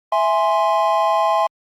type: chord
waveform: triangle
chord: E augmented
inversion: none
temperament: equal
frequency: 659.3 / 830.6 / 1046.5 Hz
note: E5 / G#5 / B#5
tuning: 0 / 0 / 0 cents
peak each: -17 dBFS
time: 0.12-1.47 s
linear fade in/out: 5 ms
effects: Opus 32 kbps